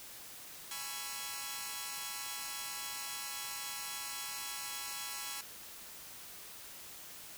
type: chord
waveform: 5% pulse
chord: C# minor seventh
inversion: second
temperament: equal with one note detuned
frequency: 830.6 / 987.8 / 1108.7 / 1340 Hz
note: G#5 / B5 / C#6 / E6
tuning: 0 / 0 / 0 / +28 cents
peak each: -34 dBFS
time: 0.71-5.41 s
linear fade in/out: 2 ms
effects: white hiss -50 dBFS RMS until 7.37 s

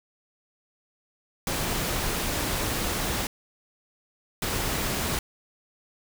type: noise bursts at uneven times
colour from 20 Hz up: pink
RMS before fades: -28 dBFS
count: 2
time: 1.47-3.27 / 4.42-5.19 s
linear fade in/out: 2 ms
effects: none

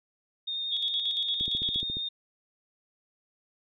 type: tone with vibrato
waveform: sine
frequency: 3668 Hz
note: A#7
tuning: 29 cents flat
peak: -30 dBFS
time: 0.47-2.09 s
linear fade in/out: 10 ms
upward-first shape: sine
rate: 11 Hz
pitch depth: 11 cents each way
type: tone with tremolo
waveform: sine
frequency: 3374 Hz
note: G#7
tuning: 27 cents sharp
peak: -27 dBFS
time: 0.71-1.83 s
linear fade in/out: 20 ms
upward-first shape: square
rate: 8.7 Hz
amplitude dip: 65%
type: click train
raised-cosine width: 3 ms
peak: -27 dBFS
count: 9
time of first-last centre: 1.41-1.969 s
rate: 14.3 Hz
effects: none

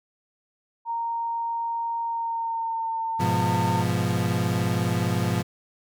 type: tone with pitch glide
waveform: sine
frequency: 927 to 903.7 Hz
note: A#5 to A5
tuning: -10 to +46 cents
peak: -25 dBFS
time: 0.85-3.85 s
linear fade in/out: 50 ms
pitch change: -44 cents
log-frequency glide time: 2.03-2.94 s
type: chord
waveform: 35% pulse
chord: F diminished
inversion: first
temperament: equal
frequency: 103.83 / 123.47 / 174.61 Hz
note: Ab2 / Cb3 / F3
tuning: 0 / 0 / 0 cents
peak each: -25 dBFS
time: 3.19-5.43 s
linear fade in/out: 20 ms
effects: none

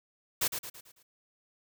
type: noise with echo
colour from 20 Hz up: white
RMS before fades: -28 dBFS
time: 0.41-0.48 s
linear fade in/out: 10 ms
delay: 110 ms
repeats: 5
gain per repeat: -7 dB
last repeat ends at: 1.03 s
effects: none

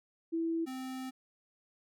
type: tone pair in turn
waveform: sine / square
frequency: 329.6 / 259.9 Hz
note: E4 / C4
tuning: 0 / -11 cents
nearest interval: major third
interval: 411 cents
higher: first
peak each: -30 / -39 dBFS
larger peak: first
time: 0.32-0.66 / 0.66-1.11 s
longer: second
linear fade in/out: 20 ms
effects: none

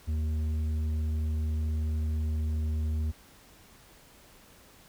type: tone with tanh clipping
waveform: sine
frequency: 77.78 Hz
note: D#2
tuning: in tune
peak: -28 dBFS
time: 0.07-3.12 s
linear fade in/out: 20 ms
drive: 7 dB
effects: pink hiss -56 dBFS RMS until 4.88 s

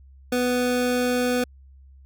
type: tone pair together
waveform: square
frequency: 247.8 / 495.5 Hz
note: B3 / B4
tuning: +6 / +6 cents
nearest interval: octave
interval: 1200 cents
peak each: -24 dBFS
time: 0.32-1.44 s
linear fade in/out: 5 ms
effects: added 67 Hz sine -46 dBFS peak until 2.05 s

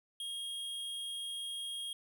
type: tone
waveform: square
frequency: 3257 Hz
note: G#7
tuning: 34 cents flat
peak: -39 dBFS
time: 0.2-1.93 s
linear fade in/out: 2 ms
effects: none

